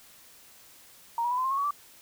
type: tone with pitch steps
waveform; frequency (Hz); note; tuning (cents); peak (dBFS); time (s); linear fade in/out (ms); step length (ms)
sine; 932.3 / 962.4 / 993.5 / 1025.5 / 1058.6 / 1092.8 / 1128.1 / 1164.5; A#5 / B5 / B5 / C6 / C6 / C#6 / C#6 / D6; 0 / -45 / +10 / -35 / +20 / -25 / +30 / -15; -25; 1.18-1.708; 2; 66
effects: white hiss -54 dBFS RMS until 2.01 s